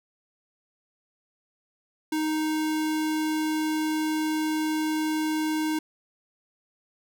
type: tone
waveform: square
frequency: 311.1 Hz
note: D#4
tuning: in tune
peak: -25 dBFS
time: 2.12-5.79 s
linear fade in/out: 5 ms
effects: none